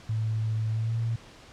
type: tone with pitch glide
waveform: sine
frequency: 110 to 114.47 Hz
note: A2 to A#2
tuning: 0 to -31 cents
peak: -25 dBFS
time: 0.09-1.16 s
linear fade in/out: 5 ms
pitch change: +69 cents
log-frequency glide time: 0.71-0.96 s
effects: pink hiss -50 dBFS RMS until 1.52 s + low-pass 6000 Hz 12 dB/octave